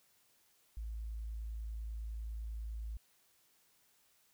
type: tone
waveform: sine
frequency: 55 Hz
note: A1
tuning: in tune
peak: -39 dBFS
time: 0.77-2.97 s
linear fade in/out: 0 ms
effects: white hiss -71 dBFS RMS until 4.33 s